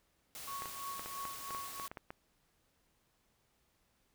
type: noise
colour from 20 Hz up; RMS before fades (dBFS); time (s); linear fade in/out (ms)
white; -47; 0.35-1.88; 0
type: tone with tremolo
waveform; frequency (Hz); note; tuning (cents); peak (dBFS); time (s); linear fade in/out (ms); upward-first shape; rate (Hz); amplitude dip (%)
sine; 1108.7; C#6; 0; -39; 0.47-1.87; 10; triangle; 3; 85
type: clicks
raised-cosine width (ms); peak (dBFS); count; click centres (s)
0.5; -29; 11; 0.621 / 0.657 / 0.995 / 1.06 / 1.253 / 1.507 / 1.548 / 1.798 / 1.915 / 1.972 / 2.105
effects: pink hiss -75 dBFS RMS until 4.14 s